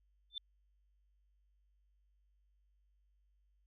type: tone with exponential growth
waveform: sine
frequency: 3547 Hz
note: A7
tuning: 13 cents sharp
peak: -35 dBFS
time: 0.3-0.38 s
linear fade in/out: 2 ms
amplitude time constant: 16 ms
effects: added 50 Hz sine -70 dBFS peak until 3.66 s